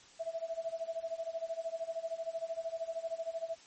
sine tone with tremolo, 659 Hz, E5, 1 cent flat, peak -32 dBFS, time 0.19-3.56 s, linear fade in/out 20 ms, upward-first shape sine, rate 13 Hz, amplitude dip 90%, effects white hiss -58 dBFS RMS until 3.66 s + MP3 32 kbps

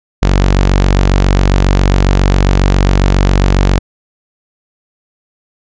sawtooth tone, 47.35 Hz, F#1, 41 cents sharp, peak -3 dBFS, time 0.22-3.79 s, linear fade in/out 10 ms, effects resampled to 16000 Hz

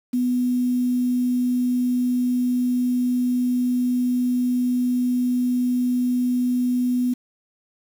sine tone with quantisation, 248.1 Hz, B3, 8 cents sharp, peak -18 dBFS, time 0.13-7.14 s, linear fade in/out 10 ms, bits 7, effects none

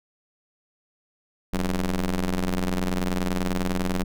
sawtooth ring-modulated tone, 89.8 Hz, F2, 49 cents sharp, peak -16 dBFS, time 1.53-4.04 s, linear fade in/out 5 ms, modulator 100 Hz, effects none

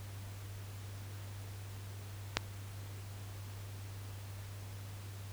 click, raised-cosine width 0.2 ms, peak -10 dBFS, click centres 2.37 s, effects added 99 Hz sine -44 dBFS peak until 5.32 s + pink hiss -54 dBFS RMS until 5.32 s

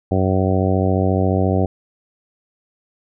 harmonic tone, 94.3 Hz, F#2, 33 cents sharp, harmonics 1 / 2 / 3 / 4 / 5 / 6 / 7 / 8, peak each -18 / -21 / -23 / -24 / -25 / -26 / -26 / -27 dBFS, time 0.11-1.66 s, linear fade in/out 5 ms, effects none

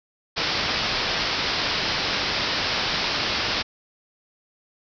white low-pass noise, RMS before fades -25 dBFS, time 0.36-3.63 s, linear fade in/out 20 ms, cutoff 5400 Hz, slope 96 dB/octave, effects none

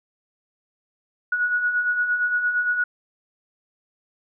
sine beating tone pair, 1454 / 1462.7 Hz, F#6 / F#6, -31 / -20 cents, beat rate 8.7 Hz, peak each -29 / -20 dBFS, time 1.32-2.84 s, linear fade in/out 5 ms, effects none

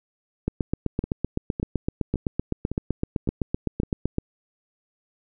two click trains, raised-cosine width 3 ms, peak -15 / -10 dBFS, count 6 / 30, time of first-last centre 1.04-3.833 / 0.48-4.184 s, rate 1.79 / 7.83 Hz, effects none

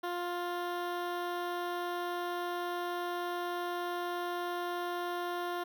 15% pulse tone with notch filter, 351.3 Hz, F4, 10 cents sharp, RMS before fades -36 dBFS, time 0.03-5.64 s, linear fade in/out 10 ms, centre 7400 Hz, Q 0.52, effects none

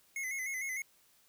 square tone with vibrato, 2100 Hz, C7, 6 cents sharp, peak -36 dBFS, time 0.16-0.82 s, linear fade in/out 2 ms, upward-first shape square, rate 6.6 Hz, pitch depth 58 cents each way, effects white hiss -67 dBFS RMS until 1.28 s

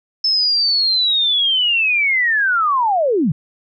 sine linear sweep, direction down, 5274 to 127.5 Hz, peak -13 dBFS, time 0.24-3.32 s, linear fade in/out 5 ms, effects none

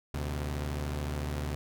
sawtooth tone pair together, 73.72 / 127.7 Hz, D2 / C3, +7 / -42 cents, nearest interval minor seventh, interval 951 cents, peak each -29 / -34 dBFS, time 0.14-1.55 s, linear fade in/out 0 ms, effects none

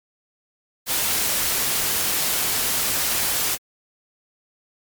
white noise, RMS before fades -22 dBFS, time 0.86-3.58 s, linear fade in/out 50 ms, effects MP3 96 kbps

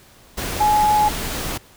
sine tone in noise, 843 Hz, G#5, 26 cents sharp, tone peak -13 dBFS, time 0.6-1.09 s, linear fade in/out 10 ms, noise pink, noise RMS -26 dBFS, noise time 0.37-1.58 s, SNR +10 dB, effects pink hiss -49 dBFS RMS until 1.76 s

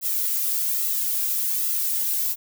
violet noise with flanger, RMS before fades -24 dBFS, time 0.01-2.36 s, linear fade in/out 50 ms, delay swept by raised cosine 1.5 to 2.48 ms, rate 1.2 Hz, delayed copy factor +0.75, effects none

